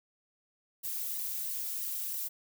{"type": "noise with flanger", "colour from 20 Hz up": "violet", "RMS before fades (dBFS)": -36, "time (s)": [0.83, 2.29], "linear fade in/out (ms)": 20, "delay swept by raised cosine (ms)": [1, 4], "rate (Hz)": 3, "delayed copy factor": 0.75, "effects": []}